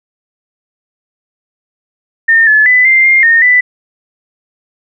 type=tone with pitch steps; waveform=sine; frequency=1818 / 1722 / 2000 / 2092 / 2114 / 1838 / 1987 Hz; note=A#6 / A6 / B6 / C7 / C7 / A#6 / B6; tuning=-44 / -38 / +21 / -1 / +17 / -25 / +10 cents; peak=-4 dBFS; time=2.28-3.61 s; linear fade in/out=10 ms; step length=190 ms; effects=none